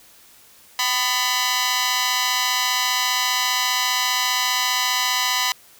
10% pulse tone with amplitude modulation, 1000 Hz, B5, 21 cents sharp, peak -6 dBFS, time 0.79-5.52 s, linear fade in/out 2 ms, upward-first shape sine, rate 235 Hz, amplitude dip 95%, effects white hiss -50 dBFS RMS until 5.79 s

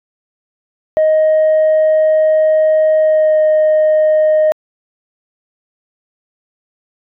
sine tone with pitch glide, 625 to 619.3 Hz, D#5 to D#5, +8 to -8 cents, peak -6 dBFS, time 0.97-4.52 s, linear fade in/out 0 ms, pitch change -16 cents, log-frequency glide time 2.99-3.41 s, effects tanh soft clip ceiling -6 dBFS

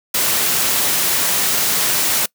white high-pass noise, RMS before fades -17 dBFS, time 0.14-2.26 s, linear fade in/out 5 ms, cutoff 110 Hz, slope 12 dB/octave, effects noise-tail reverb RT60 0.1 s tail -24 dB re dry

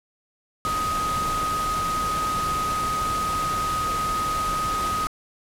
sine tone in noise, 1253 Hz, D#6, 12 cents sharp, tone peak -23 dBFS, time 0.65-5.07 s, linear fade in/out 0 ms, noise pink, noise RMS -31 dBFS, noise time 0.65-5.07 s, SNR +5 dB, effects low-pass 12000 Hz 12 dB/octave

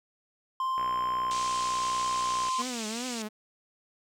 triangle tone with pitch glide, 1046.5 to 1038.7 Hz, C6 to C6, 0 to -13 cents, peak -25 dBFS, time 0.6-2.62 s, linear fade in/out 2 ms, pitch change -13 cents, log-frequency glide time 2.37-2.48 s
click train, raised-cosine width 0.5 ms, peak -25 dBFS, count 106, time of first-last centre 0.78-2.485 s, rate 61.6 Hz
white band-pass noise, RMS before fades -39 dBFS, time 1.31-3.22 s, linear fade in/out 0 ms, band 2200 to 8200 Hz, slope 48 dB/octave
sawtooth tone with vibrato, 233.1 Hz, A#3, in tune, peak -30 dBFS, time 2.58-3.29 s, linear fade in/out 20 ms, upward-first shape triangle, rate 2.6 Hz, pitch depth 180 cents each way
effects none

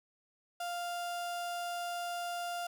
35% pulse tone, 698.5 Hz, F5, in tune, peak -34 dBFS, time 0.6-2.67 s, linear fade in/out 5 ms, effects none

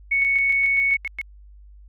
sine tone, 2217 Hz, C#7, in tune, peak -17 dBFS, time 0.11-0.97 s, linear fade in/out 10 ms
sine tone bursts, 2192 Hz, C#7, 20 cents flat, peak -24 dBFS, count 8, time 0.22-1.214 s, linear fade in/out 0 ms, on 28 ms, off 110 ms
effects added 50 Hz sine -43 dBFS peak until 1.88 s

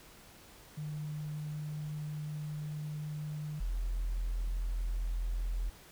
sine tone pair in turn, 150.9 / 42.44 Hz, D3 / F1, +47 / -49 cents, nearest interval octave + minor seventh, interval 2196 cents, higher first, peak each -36 / -30 dBFS, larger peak second, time 0.77-3.6 / 3.6-5.7 s, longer first, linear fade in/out 10 ms, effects tanh soft clip ceiling -27 dBFS + pink hiss -56 dBFS RMS until 5.91 s

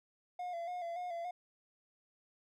triangle tone with vibrato, 698.5 Hz, F5, in tune, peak -36 dBFS, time 0.39-1.31 s, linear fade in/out 5 ms, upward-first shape square, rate 3.5 Hz, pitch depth 47 cents each way, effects none

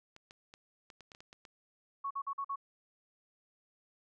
clicks, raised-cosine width 0.2 ms, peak -35 dBFS, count 10, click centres 0.164 / 0.309 / 0.539 / 0.902 / 1.007 / 1.118 / 1.149 / 1.205 / 1.329 / 1.452 s
sine tone bursts, 1108.7 Hz, C#6, in tune, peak -34 dBFS, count 5, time 2.04-2.559 s, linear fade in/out 10 ms, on 67 ms, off 46 ms
effects none

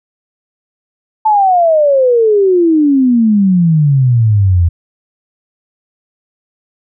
sine exponential sweep, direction down, 885 to 82.5 Hz, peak -6 dBFS, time 1.25-4.69 s, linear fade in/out 10 ms, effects none

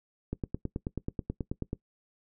click train, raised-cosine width 3 ms, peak -19 dBFS, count 14, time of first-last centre 0.33-1.731 s, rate 9.28 Hz, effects noise-tail reverb RT60 0.1 s tail -20 dB re dry

